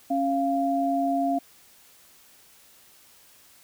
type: tone pair together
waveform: sine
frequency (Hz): 275 / 693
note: C#4 / F5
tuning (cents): -14 / -14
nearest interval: octave + major third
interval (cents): 1600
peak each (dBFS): -25 / -24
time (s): 0.1-1.39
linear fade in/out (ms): 10
effects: white hiss -55 dBFS RMS until 3.63 s